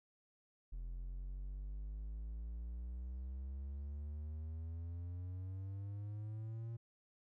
triangle exponential sweep, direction up, 41.84 to 116.5 Hz, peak -40 dBFS, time 0.72-6.77 s, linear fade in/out 10 ms, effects none

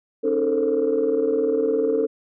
sine tone cluster, 270.8 / 307.9 / 429.6 / 449.4 / 529 Hz, C#4 / D#4 / A4 / A4 / C5, -40 / -18 / -41 / +37 / +19 cents, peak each -27 / -27 / -28 / -19 / -28 dBFS, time 0.23-2.07 s, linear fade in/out 20 ms, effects tanh soft clip ceiling -11 dBFS

